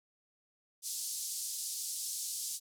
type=band-pass noise; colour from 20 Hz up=white; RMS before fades=-39 dBFS; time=0.82-2.6 s; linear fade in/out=50 ms; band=4600 to 11000 Hz; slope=24 dB/octave; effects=none